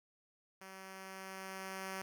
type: tone with level ramp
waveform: 5% pulse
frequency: 190.8 Hz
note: G3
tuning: 47 cents flat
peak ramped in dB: -39 to -29 dBFS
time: 0.61-2.02 s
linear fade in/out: 5 ms
effects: none